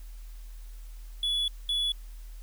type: tone bursts at uneven times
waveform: triangle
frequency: 3411 Hz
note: G#7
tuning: 46 cents sharp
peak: -24 dBFS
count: 2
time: 1.23-1.48 / 1.69-1.92 s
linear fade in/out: 2 ms
effects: added 40 Hz sine -40 dBFS peak until 2.42 s + white hiss -59 dBFS RMS until 2.42 s